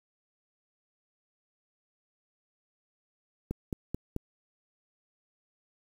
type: click train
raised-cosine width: 3 ms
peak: -19 dBFS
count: 4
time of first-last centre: 3.51-4.164 s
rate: 4.59 Hz
effects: 8-bit

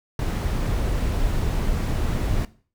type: noise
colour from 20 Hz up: brown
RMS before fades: -23 dBFS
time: 0.19-2.45 s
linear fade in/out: 2 ms
effects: noise-tail reverb RT60 0.4 s tail -18 dB re dry

